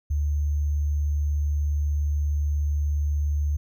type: tone with sample-and-hold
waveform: sine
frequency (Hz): 73.6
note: D2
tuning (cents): +4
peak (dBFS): -21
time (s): 0.1-3.57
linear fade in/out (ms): 10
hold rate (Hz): 6300
effects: none